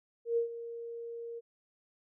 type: tone with ADSR envelope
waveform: sine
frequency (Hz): 466.2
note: A#4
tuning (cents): 0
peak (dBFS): -25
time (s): 0.25-1.41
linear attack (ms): 120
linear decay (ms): 110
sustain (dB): -14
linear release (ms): 30
effects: none